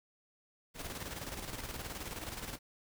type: noise with tremolo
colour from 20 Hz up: pink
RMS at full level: -41 dBFS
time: 0.74-2.59 s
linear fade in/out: 50 ms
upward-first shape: square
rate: 19 Hz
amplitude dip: 50%
effects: none